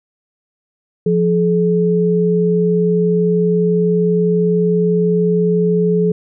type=tone pair together; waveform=sine; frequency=174.61 / 427 Hz; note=F3 / G#4; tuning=0 / +48 cents; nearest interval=octave + minor third; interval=1548 cents; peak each=-14 dBFS; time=1.06-6.12 s; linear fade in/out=5 ms; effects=none